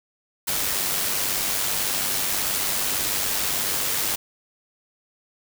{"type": "noise with amplitude modulation", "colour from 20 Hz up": "white", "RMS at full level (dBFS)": -23, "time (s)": [0.47, 4.16], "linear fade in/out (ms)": 10, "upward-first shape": "sine", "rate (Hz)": 98.2, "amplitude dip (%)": 35, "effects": []}